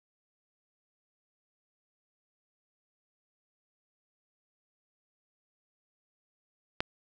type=click; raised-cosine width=0.3 ms; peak=-12 dBFS; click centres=6.805 s; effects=none